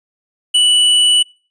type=tone; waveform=square; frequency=2960 Hz; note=F#7; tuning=in tune; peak=-9 dBFS; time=0.54-1.23 s; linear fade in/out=10 ms; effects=noise-tail reverb RT60 0.4 s tail -26 dB re dry + resampled to 22050 Hz